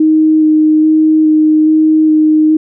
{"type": "tone with vibrato", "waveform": "sine", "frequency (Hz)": 311.1, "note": "D#4", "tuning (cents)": 0, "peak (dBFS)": -5, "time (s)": [0, 2.57], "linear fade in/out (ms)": 5, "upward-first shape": "square", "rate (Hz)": 1.2, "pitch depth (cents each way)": 9, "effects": []}